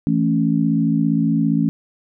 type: chord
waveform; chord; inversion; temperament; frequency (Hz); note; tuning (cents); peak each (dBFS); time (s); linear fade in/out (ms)
sine; A major; second; equal; 164.81 / 220 / 277.2; E3 / A3 / C#4; 0 / 0 / 0; -19; 0.07-1.69; 0
effects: none